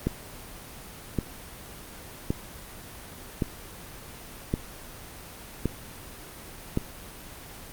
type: click train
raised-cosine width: 3 ms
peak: -11 dBFS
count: 7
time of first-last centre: 0.07-6.774 s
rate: 0.895 Hz
effects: pink hiss -43 dBFS RMS until 7.72 s + Opus 24 kbps